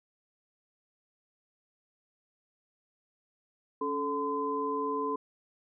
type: tone cluster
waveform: sine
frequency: 280.6 / 435.4 / 1023 Hz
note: C#4 / A4 / C6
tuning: +21 / -18 / -39 cents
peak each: -36 / -33 / -32 dBFS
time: 3.81-5.16 s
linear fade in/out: 5 ms
effects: none